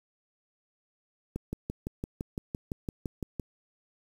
click train, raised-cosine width 3 ms, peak -20 dBFS, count 13, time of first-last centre 1.36-3.397 s, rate 5.89 Hz, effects 8-bit

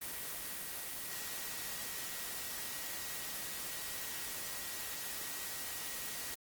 sine tone in noise, 1907 Hz, A#6, 39 cents sharp, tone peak -53 dBFS, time 0.01-6.35 s, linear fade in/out 10 ms, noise white, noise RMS -42 dBFS, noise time 0.01-6.35 s, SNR -14 dB, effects Opus 24 kbps

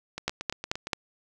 two click trains, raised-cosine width 0.2 ms, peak -9 / -17 dBFS, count 4 / 7, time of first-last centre 0.28-0.932 / 0.18-0.87 s, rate 4.6 / 8.69 Hz, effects none

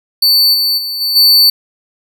45% pulse tone with level steps, 4500 Hz, C#8, 25 cents sharp, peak -6 / -10 / -17 / -12 / -4 dBFS, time 0.22-1.5 s, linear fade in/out 5 ms, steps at 0.53 / 0.77 / 1 / 1.15 s, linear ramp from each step 20 ms, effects none

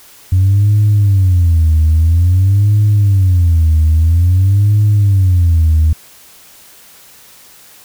sine tone with vibrato, 90.7 Hz, F#2, 34 cents flat, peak -5 dBFS, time 0.32-5.93 s, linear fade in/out 5 ms, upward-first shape sine, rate 0.5 Hz, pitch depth 250 cents each way, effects tanh soft clip ceiling -4 dBFS + white hiss -41 dBFS RMS until 7.84 s

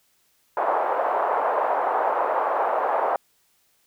white band-pass noise, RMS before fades -23 dBFS, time 0.57-3.16 s, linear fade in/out 2 ms, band 530 to 1000 Hz, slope 24 dB/octave, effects white hiss -65 dBFS RMS until 3.86 s

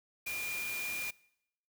sine tone in noise, 2408 Hz, D7, 43 cents sharp, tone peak -36 dBFS, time 0.26-1.11 s, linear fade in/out 10 ms, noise white, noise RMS -42 dBFS, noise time 0.26-1.11 s, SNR +3 dB, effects noise-tail reverb RT60 0.8 s tail -23 dB re dry

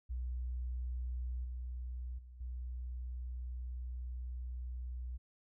sine tone with level steps, 61.74 Hz, B1, in tune, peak -36 / -39 / -50 / -39 dBFS, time 0.09-5.18 s, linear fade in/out 20 ms, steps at 1.44 / 2.18 / 2.4 s, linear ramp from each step 10 ms, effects none

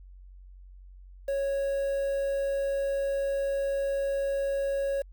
triangle tone with quantisation, 552 Hz, C#5, 7 cents flat, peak -24 dBFS, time 1.28-5.02 s, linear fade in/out 5 ms, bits 8, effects added 46 Hz sine -46 dBFS peak until 5.12 s

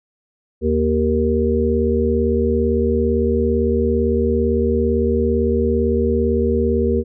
harmonic tone, 77.78 Hz, D#2, in tune, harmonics 1 / 3 / 5 / 6, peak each -20 / -20 / -20 / -20 dBFS, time 0.61-7.04 s, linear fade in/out 50 ms, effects none

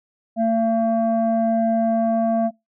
sine tone pair together, 226.4 / 678.4 Hz, A3 / E5, +50 / +50 cents, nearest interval octave + perfect fifth, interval 1900 cents, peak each -18 dBFS, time 0.36-2.51 s, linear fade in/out 50 ms, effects noise-tail reverb RT60 0.2 s tail -24 dB re dry + tanh soft clip ceiling -12 dBFS

